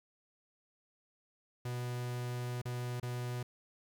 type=tone with dropouts; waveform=45% pulse; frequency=123 Hz; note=B2; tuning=7 cents flat; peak=-36 dBFS; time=1.65-3.43 s; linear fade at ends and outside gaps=5 ms; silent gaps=2.617-2.654 / 3-3.028 s; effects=11-bit